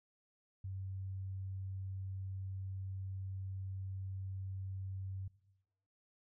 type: tone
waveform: sine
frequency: 95.6 Hz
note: G2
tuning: 43 cents flat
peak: -40 dBFS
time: 0.64-5.28 s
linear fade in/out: 5 ms
effects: noise-tail reverb RT60 1.0 s tail -20 dB re dry